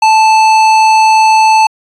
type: tone with tanh clipping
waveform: sine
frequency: 877 Hz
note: A5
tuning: 6 cents flat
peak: -6 dBFS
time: 0.02-1.67 s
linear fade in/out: 5 ms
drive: 16 dB
effects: resampled to 24000 Hz